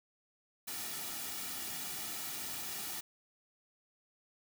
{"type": "noise with comb filter", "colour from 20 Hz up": "white", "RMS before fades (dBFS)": -41, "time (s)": [0.67, 3.01], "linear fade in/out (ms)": 10, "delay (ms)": 1.9, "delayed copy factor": -0.6, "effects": []}